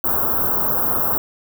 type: band-stop noise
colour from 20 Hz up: white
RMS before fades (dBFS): -19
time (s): 0.04-1.18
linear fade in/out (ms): 2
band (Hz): 1400 to 14000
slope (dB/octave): 48
effects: none